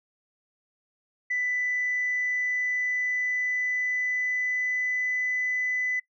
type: tone with pitch glide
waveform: sine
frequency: 1989 to 2002 Hz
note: B6 to B6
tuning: +12 to +23 cents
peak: -24 dBFS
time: 1.3-6 s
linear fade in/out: 10 ms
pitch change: +11 cents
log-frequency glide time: 1.45-5.27 s
effects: noise-tail reverb RT60 0.1 s tail -20 dB re dry + tanh soft clip ceiling -20 dBFS